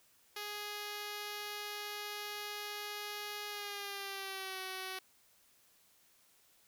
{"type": "tone with pitch glide", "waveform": "5% pulse", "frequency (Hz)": [415.3, 376.5], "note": ["G#4", "F#4"], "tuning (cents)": [0, 30], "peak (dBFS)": -29, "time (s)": [0.36, 4.99], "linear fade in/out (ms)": 5, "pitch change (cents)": -170, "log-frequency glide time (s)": [3.49, 4.6], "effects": ["white hiss -68 dBFS RMS until 6.67 s"]}